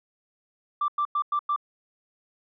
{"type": "tone bursts", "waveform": "sine", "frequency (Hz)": 1174.7, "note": "D6", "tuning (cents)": 0, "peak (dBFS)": -21, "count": 5, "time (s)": [0.81, 1.562], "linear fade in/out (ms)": 5, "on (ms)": 72, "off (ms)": 98, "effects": ["tanh soft clip ceiling -18 dBFS"]}